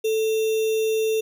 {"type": "tone with sample-and-hold", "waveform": "sine", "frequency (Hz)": 440, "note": "A4", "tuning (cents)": 0, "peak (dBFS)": -19, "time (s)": [0.04, 1.21], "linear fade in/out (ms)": 10, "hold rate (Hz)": 3150, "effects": []}